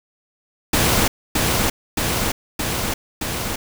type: noise with echo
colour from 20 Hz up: pink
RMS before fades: -17 dBFS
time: 0.73-1.08 s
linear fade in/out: 5 ms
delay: 620 ms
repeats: 4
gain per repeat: -2 dB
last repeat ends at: 3.56 s
effects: none